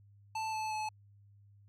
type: tone with pitch steps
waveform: square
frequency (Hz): 880 / 870.4 / 860.9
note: A5 / A5 / A5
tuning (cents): 0 / -19 / -38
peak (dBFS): -35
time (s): 0.35-0.89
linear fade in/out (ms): 5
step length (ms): 180
effects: added 101 Hz sine -58 dBFS peak until 1.68 s + low-pass 8000 Hz 12 dB/octave